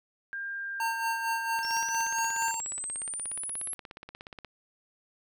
sine tone with pitch glide, 1600 to 1589.9 Hz, G6 to G6, +35 to +24 cents, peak -33 dBFS, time 0.33-2.51 s, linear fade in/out 0 ms, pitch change -11 cents, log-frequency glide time 0.5-0.96 s
square tone with tremolo, 912 Hz, A#5, 38 cents flat, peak -28 dBFS, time 0.8-2.6 s, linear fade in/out 2 ms, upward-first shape sine, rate 4.4 Hz, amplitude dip 60%
click train, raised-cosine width 0.3 ms, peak -27 dBFS, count 49, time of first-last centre 1.59-4.447 s, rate 16.8 Hz
sine exponential sweep, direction up, 5390 to 11175 Hz, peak -33 dBFS, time 1.63-3.74 s, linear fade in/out 0 ms
effects none

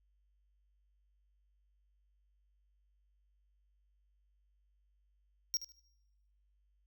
square tone with echo, 5600 Hz, F8, 4 cents sharp, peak -31 dBFS, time 5.54-5.57 s, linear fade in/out 0 ms, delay 75 ms, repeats 3, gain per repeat -12 dB, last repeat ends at 5.795 s, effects noise-tail reverb RT60 1.0 s tail -25 dB re dry + added 50 Hz sine -70 dBFS peak until 6.86 s

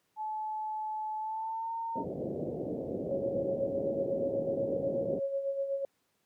sine tone with pitch glide, 863 to 913.3 Hz, A5 to A#5, -34 to -36 cents, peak -33 dBFS, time 0.16-2.05 s, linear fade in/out 50 ms, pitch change +98 cents, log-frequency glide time 1.17-1.72 s
white low-pass noise, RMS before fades -35 dBFS, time 1.95-5.2 s, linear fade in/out 20 ms, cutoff 580 Hz, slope 48 dB/octave
sine tone with tremolo, 550 Hz, C#5, 14 cents flat, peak -28 dBFS, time 3.11-5.85 s, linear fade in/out 2 ms, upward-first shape sine, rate 8.1 Hz, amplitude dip 55%
effects pink hiss -75 dBFS RMS until 6.25 s + high-pass 150 Hz 12 dB/octave

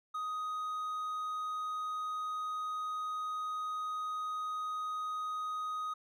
triangle tone, 1250 Hz, D#6, 8 cents sharp, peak -33 dBFS, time 0.14-5.94 s, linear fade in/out 10 ms, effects none

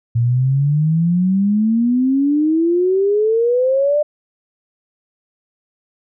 sine exponential sweep, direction up, 115.1 to 604 Hz, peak -12 dBFS, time 0.15-4.03 s, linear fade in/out 10 ms, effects none

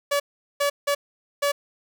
sawtooth tone bursts at uneven times, 571 Hz, D5, 49 cents flat, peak -16 dBFS, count 4, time 0.11-0.2 / 0.6-0.7 / 0.87-0.95 / 1.42-1.52 s, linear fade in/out 10 ms, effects none

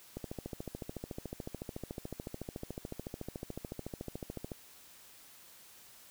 click train, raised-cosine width 2 ms, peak -26 dBFS, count 61, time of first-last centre 0.17-4.518 s, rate 13.8 Hz, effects white hiss -57 dBFS RMS until 6.1 s

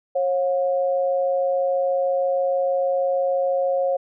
sine tone pair together, 543.3 / 717 Hz, C#5 / F5, -35 / +45 cents, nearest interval perfect fourth, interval 480 cents, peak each -19 / -26 dBFS, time 0.15-3.97 s, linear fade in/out 10 ms, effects none

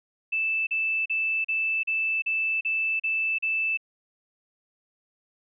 sine tone bursts, 2638 Hz, E7, 1 cent sharp, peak -23 dBFS, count 9, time 0.32-3.774 s, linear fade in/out 10 ms, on 350 ms, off 38 ms, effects none

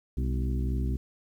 harmonic tone with a mistuned harmonic, 63.7 Hz, C2, 46 cents flat, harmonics 1 / 2 / 3 / 4 / 5 / 6, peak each -27 / -33 / -38 / -38 / -42 / -44 dBFS, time 0.17-0.97 s, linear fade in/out 5 ms, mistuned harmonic 3, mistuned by +100 cents, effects 10-bit

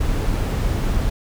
brown noise, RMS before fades -20 dBFS, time 0-1.1 s, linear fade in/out 10 ms, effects none

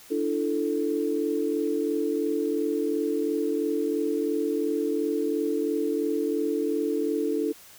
sine chord, D suspended second, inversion none, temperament equal with one note detuned, 293.7 / 336.6 / 440 Hz, D4 / E4 / A4, 0 / +36 / 0 cents, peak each -28 / -29 / -27 dBFS, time 0.1-7.53 s, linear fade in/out 20 ms, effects white hiss -50 dBFS RMS until 7.78 s

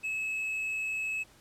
triangle tone, 2586 Hz, E7, 34 cents flat, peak -29 dBFS, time 0.03-1.24 s, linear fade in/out 20 ms, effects pink hiss -59 dBFS RMS until 1.4 s + low-pass 12000 Hz 12 dB/octave

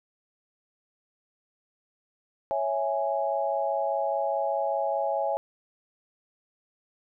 sine chord, C# minor, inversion none, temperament equal, 554.4 / 659.3 / 830.6 Hz, C#5 / E5 / G#5, 0 / 0 / 0 cents, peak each -29 dBFS, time 2.51-5.37 s, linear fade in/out 0 ms, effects none

